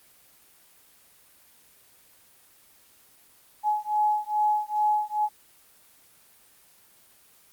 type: beating tone pair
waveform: sine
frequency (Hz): 844 / 846.4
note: G#5 / G#5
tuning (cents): +28 / +33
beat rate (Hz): 2.4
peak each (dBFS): -25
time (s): 3.63-5.29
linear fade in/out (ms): 50
effects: white hiss -57 dBFS RMS until 7.52 s + Opus 24 kbps